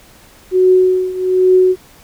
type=tone with tremolo; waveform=sine; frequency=370 Hz; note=F#4; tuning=in tune; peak=-5 dBFS; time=0.51-1.76 s; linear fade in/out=50 ms; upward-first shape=triangle; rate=1.2 Hz; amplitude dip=85%; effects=pink hiss -44 dBFS RMS until 2.03 s